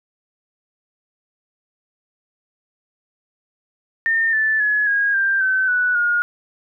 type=tone with pitch steps; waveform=sine; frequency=1815 / 1754.2 / 1695.4 / 1638.6 / 1583.7 / 1530.6 / 1479.4 / 1429.8 Hz; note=A#6 / A6 / G#6 / G#6 / G6 / G6 / F#6 / F6; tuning=-47 / -6 / +35 / -24 / +17 / -42 / -1 / +40 cents; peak=-15 dBFS; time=4.06-6.22 s; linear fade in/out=0 ms; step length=270 ms; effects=none